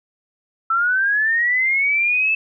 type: linear sweep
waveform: sine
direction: up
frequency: 1318.5 to 2637 Hz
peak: -15 dBFS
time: 0.7-2.35 s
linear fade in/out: 5 ms
effects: none